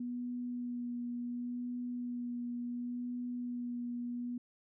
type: tone with vibrato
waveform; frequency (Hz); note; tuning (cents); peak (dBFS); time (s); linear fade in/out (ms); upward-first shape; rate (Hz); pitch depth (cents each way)
sine; 243.2; B3; -26; -36; 0-4.38; 5; sine; 0.7; 14
effects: none